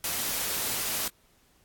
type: noise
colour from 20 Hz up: white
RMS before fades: -30 dBFS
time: 0.04-1.08 s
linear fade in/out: 2 ms
effects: pink hiss -64 dBFS RMS until 1.64 s + AAC 64 kbps